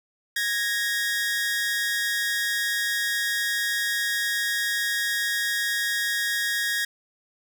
sawtooth tone pair together, 1656.5 / 1864.7 Hz, G#6 / A#6, -5 / 0 cents, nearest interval major second, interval 205 cents, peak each -23 / -23 dBFS, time 0.36-6.85 s, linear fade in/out 5 ms, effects none

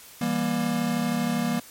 square chord, E diminished, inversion none, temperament just, 164.81 / 197.78 / 237.3 Hz, E3 / G3 / Bb3, 0 / +16 / +31 cents, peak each -31 / -30 / -26 dBFS, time 0.21-1.6 s, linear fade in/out 5 ms, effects white hiss -47 dBFS RMS until 1.7 s + MP3 64 kbps

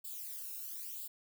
violet noise with flanger, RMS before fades -44 dBFS, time 0.04-1.08 s, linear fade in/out 10 ms, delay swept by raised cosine 0.25 to 0.76 ms, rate 0.99 Hz, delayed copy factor +0.95, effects none

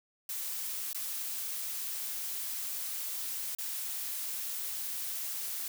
blue noise with dropouts, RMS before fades -37 dBFS, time 0.29-5.68 s, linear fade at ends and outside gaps 2 ms, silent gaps 0.931-0.946 / 3.55-3.585 s, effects none

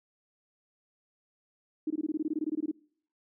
sine tone bursts, 310 Hz, D#4, 6 cents flat, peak -27 dBFS, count 16, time 1.87-2.714 s, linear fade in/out 5 ms, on 34 ms, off 20 ms, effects noise-tail reverb RT60 0.6 s tail -25 dB re dry

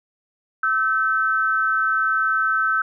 sine tone pair together, 1310 / 1530.8 Hz, E6 / G6, -11 / -42 cents, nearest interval minor third, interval 269 cents, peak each -20 dBFS, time 0.63-2.82 s, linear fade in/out 5 ms, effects none

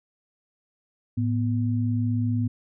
sine tone pair together, 109.18 / 245.1 Hz, A2 / B3, -13 / -13 cents, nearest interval octave + major second, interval 1400 cents, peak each -23 / -26 dBFS, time 1.17-2.48 s, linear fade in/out 10 ms, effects none

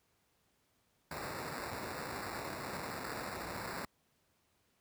white noise with sample-and-hold, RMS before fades -42 dBFS, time 1.11-3.85 s, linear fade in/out 2 ms, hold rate 3150 Hz, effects pink hiss -75 dBFS RMS until 4.8 s + high-pass 60 Hz 12 dB/octave

